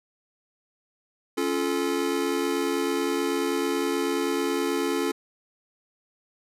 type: chord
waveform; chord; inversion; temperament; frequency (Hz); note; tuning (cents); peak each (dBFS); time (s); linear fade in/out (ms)
square; Db augmented; none; just; 277.2 / 346.5 / 433.1; Db4 / F4 / A4; 0 / -14 / -27; -29; 1.37-5.12; 10
effects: resampled to 32000 Hz